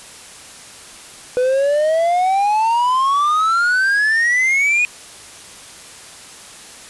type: exponential sweep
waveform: triangle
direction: up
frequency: 493.7 to 2489 Hz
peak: -11 dBFS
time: 1.37-4.85 s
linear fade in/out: 0 ms
effects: white hiss -38 dBFS RMS until 6.89 s + resampled to 24000 Hz